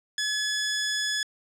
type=tone; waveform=15% pulse; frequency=1704 Hz; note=G#6; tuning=44 cents sharp; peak=-19 dBFS; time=0.18-1.23 s; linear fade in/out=2 ms; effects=low-pass 10000 Hz 12 dB/octave